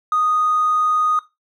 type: tone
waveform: triangle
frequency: 1241 Hz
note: D#6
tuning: 5 cents flat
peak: -12 dBFS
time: 0.12-1.19 s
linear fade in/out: 2 ms
effects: noise-tail reverb RT60 0.2 s tail -17 dB re dry + tanh soft clip ceiling -11 dBFS